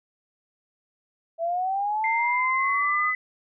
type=linear sweep; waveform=sine; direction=up; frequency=655 to 1256 Hz; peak=-23 dBFS; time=1.38-3.14 s; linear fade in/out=50 ms
type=tone with pitch glide; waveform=sine; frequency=2093 to 2008 Hz; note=C7 to B6; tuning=0 to +28 cents; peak=-24 dBFS; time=2.04-3.15 s; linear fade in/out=2 ms; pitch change=-72 cents; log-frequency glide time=2.35-2.9 s
effects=none